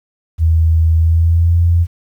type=tone with pitch glide; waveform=sine; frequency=81.1 to 85.33 Hz; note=E2 to F2; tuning=-28 to -40 cents; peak=-8 dBFS; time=0.38-1.87 s; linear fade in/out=50 ms; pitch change=+88 cents; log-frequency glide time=0.96-1.57 s; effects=8-bit